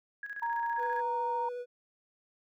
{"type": "tone with tremolo", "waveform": "sine", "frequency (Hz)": 1661.2, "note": "G#6", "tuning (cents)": 0, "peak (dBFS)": -36, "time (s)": [0.23, 1.01], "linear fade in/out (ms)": 2, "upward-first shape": "square", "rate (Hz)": 15, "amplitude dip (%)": 65}
{"type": "tone", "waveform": "sine", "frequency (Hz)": 932.3, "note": "A#5", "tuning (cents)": 0, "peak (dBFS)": -30, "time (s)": [0.42, 1.49], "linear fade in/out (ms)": 5}
{"type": "tone with vibrato", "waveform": "triangle", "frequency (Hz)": 490, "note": "B4", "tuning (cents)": -14, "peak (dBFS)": -34, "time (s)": [0.77, 1.66], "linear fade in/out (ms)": 50, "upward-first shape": "sine", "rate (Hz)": 14, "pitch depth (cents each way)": 11}
{"effects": []}